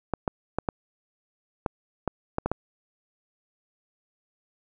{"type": "clicks", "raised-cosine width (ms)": 1, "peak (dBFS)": -11, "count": 9, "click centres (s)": [0.137, 0.278, 0.586, 0.688, 1.662, 2.077, 2.384, 2.46, 2.516], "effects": []}